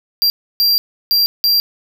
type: tone bursts at uneven times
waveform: square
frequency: 4741 Hz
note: D8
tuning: 16 cents sharp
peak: -11 dBFS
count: 4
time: 0.22-0.3 / 0.6-0.78 / 1.11-1.26 / 1.44-1.6 s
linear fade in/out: 0 ms
effects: 7-bit